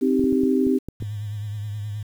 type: chord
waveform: sine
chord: C minor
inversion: none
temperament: equal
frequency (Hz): 261.6 / 311.1 / 392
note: C4 / Eb4 / G4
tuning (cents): 0 / 0 / 0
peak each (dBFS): -19 / -24 / -22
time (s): 0.01-0.79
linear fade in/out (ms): 20
type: clicks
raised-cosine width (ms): 3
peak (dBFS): -19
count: 7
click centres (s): 0.195 / 0.241 / 0.326 / 0.436 / 0.668 / 0.886 / 1.024
type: tone with vibrato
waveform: sine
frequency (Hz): 104.4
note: G#2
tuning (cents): +10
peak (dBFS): -27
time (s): 1-2.03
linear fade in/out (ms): 5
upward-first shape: triangle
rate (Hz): 9.5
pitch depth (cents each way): 62
effects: 8-bit